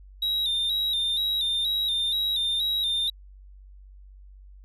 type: tone with vibrato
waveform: triangle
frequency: 3729 Hz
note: A#7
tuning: in tune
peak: -22 dBFS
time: 0.22-3.1 s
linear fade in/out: 5 ms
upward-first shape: square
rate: 2.1 Hz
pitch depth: 55 cents each way
effects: added 48 Hz sine -45 dBFS peak until 4.64 s